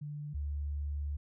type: tone pair in turn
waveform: sine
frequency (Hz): 147.5 / 72.55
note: D3 / D2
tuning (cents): +8 / -21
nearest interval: octave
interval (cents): 1229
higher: first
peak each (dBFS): -38 / -33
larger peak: second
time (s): 0.01-0.34 / 0.34-1.17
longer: second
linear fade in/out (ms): 10
effects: none